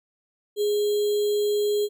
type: tone with sample-and-hold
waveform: sine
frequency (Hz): 415.3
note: G#4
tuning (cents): 0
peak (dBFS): -20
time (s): 0.56-1.89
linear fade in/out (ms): 50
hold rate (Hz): 3675
effects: none